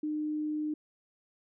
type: tone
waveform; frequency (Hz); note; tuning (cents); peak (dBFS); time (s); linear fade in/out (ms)
sine; 303.8; D#4; -41; -30; 0.03-0.74; 5
effects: none